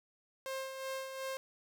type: tone with tremolo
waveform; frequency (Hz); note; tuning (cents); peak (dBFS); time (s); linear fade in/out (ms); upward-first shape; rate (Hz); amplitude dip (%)
sawtooth; 531; C5; +25; -33; 0.46-1.37; 0; sine; 2.7; 50
effects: none